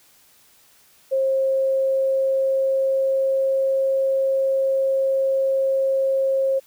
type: tone with pitch glide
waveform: sine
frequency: 534 to 537.1 Hz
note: C5 to C5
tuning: +35 to +45 cents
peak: -17 dBFS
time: 1.11-6.6 s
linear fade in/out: 20 ms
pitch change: +10 cents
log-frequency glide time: 1.22-3.93 s
effects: white hiss -55 dBFS RMS until 6.66 s